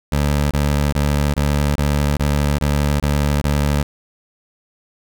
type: tone bursts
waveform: 20% pulse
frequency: 72.5 Hz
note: D2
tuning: 22 cents flat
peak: -10 dBFS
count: 9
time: 0.12-3.83 s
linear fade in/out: 5 ms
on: 390 ms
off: 25 ms
effects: none